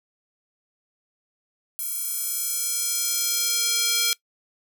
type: tone with high-pass filter sweep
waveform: square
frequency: 465.5 Hz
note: A#4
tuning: 2 cents flat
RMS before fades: -25 dBFS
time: 1.79-4.13 s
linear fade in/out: 0 ms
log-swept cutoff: 12000 to 3600 Hz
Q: 1
effects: noise-tail reverb RT60 0.1 s tail -21 dB re dry